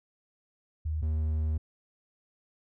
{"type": "tone pair in turn", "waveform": ["sine", "triangle"], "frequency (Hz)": [77.78, 77.78], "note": ["D#2", "D#2"], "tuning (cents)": [0, 0], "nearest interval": "unison", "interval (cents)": 0, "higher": "neither", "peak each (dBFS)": [-28, -24], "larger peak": "second", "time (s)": [[0.85, 1.02], [1.02, 1.58]], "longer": "second", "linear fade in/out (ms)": 10, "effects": []}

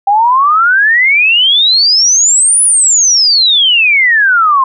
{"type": "exponential two-way sweep", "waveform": "sine", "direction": "up then down", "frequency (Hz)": [784, 10070, 1033], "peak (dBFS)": -5, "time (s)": [0.07, 4.64], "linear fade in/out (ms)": 5, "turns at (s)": 2.63, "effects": []}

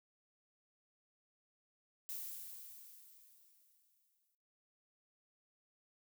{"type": "noise with exponential decay", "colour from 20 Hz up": "violet", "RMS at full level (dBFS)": -43, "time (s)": [2.09, 4.35], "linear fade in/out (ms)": 0, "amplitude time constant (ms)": 490, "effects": ["noise-tail reverb RT60 0.7 s tail -20 dB re dry"]}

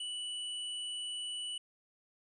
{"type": "tone", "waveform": "square", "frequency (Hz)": 2960, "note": "F#7", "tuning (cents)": 0, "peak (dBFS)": -38, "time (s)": [0, 1.58], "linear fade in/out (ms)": 5, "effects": ["resampled to 24000 Hz"]}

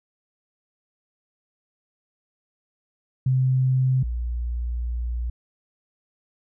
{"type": "tone pair in turn", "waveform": "sine", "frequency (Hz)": [129.9, 59.53], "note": ["C3", "A#1"], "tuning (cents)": [-12, 37], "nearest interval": "octave + major second", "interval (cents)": 1351, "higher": "first", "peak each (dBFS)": [-17, -24], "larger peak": "first", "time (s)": [[3.26, 4.03], [4.03, 5.3]], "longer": "second", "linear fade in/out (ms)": 5, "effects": []}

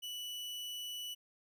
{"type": "tone", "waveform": "40% pulse", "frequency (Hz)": 2960, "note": "F#7", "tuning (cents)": 0, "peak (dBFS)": -40, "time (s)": [0.02, 1.15], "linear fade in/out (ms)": 20, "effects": []}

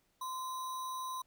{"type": "tone with sample-and-hold", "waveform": "sine", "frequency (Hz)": 1034, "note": "C6", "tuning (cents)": -21, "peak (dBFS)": -37, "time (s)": [0.21, 1.22], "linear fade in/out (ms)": 5, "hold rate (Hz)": 4900, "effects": ["pink hiss -75 dBFS RMS until 1.26 s"]}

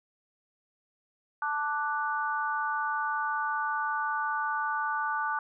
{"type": "chord", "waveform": "sine", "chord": "D major", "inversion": "second", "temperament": "equal", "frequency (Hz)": [880, 1174.7, 1480], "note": ["A5", "D6", "F#6"], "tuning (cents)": [0, 0, 0], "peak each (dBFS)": [-32, -32, -32], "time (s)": [1.42, 5.39], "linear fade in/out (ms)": 2, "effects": []}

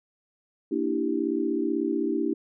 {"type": "chord", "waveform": "sine", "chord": "E half-diminished seventh", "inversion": "second", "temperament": "equal", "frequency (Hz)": [233.1, 293.7, 329.6, 392], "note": ["Bb3", "D4", "E4", "G4"], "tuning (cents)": [0, 0, 0, 0], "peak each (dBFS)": [-32, -28, -28, -30], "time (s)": [0.71, 2.34], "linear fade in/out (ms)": 10, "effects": []}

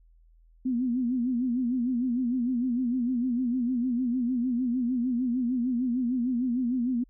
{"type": "tone with vibrato", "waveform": "sine", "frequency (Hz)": 247.1, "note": "B3", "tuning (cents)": 1, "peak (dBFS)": -24, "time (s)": [0.65, 7.04], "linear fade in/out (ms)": 10, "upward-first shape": "sine", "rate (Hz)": 6.6, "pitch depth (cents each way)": 100, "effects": ["added 41 Hz sine -55 dBFS peak until 7.09 s"]}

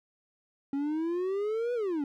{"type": "exponential two-way sweep", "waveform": "triangle", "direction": "up then down", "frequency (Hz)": [273.6, 495.4, 273.6], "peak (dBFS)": -26, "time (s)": [0.73, 2.04], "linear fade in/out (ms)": 2, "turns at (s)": 1.74, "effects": []}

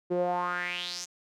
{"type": "tone with band-pass filter sweep", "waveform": "sawtooth", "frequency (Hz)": 177.2, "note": "F3", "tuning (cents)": 25, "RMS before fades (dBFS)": -31, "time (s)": [0.1, 1.06], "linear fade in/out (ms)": 20, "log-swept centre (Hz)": [390, 6700], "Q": 4.9, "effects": []}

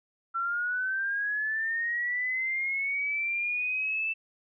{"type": "linear sweep", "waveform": "sine", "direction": "up", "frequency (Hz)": [1343, 2654], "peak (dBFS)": -27, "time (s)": [0.34, 4.14], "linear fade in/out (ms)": 20, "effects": []}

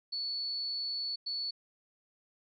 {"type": "tone bursts at uneven times", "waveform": "sine", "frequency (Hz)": 4435, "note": "C#8", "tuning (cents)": 0, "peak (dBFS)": -33, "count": 2, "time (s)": [[0.12, 1.16], [1.26, 1.51]], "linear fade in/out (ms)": 10, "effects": []}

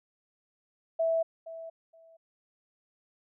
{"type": "tone with echo", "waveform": "sine", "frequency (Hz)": 656, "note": "E5", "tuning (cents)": -9, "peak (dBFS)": -24, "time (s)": [0.99, 1.23], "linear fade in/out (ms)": 10, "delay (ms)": 470, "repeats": 2, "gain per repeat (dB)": -15, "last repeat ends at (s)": 2.17, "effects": []}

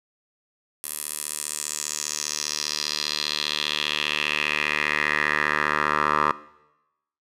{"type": "tone with band-pass filter sweep", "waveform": "10% pulse", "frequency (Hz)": 75, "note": "D2", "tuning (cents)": 37, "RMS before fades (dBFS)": -26, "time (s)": [0.84, 6.32], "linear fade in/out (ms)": 0, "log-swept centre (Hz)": [11000, 1200], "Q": 3.3, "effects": ["noise-tail reverb RT60 0.9 s tail -18 dB re dry"]}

